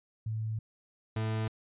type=tone pair in turn; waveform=sine / 40% pulse; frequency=110 / 110 Hz; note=A2 / A2; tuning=0 / 0 cents; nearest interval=unison; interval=0 cents; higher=neither; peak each=-31 / -29 dBFS; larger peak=second; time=0.26-0.59 / 1.16-1.48 s; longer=first; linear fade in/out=5 ms; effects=resampled to 8000 Hz